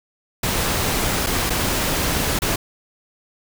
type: noise with dropouts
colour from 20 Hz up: pink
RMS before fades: -21 dBFS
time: 0.43-2.56 s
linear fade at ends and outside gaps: 5 ms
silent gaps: 1.264-1.268 / 1.498-1.502 / 2.39-2.419 s
effects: none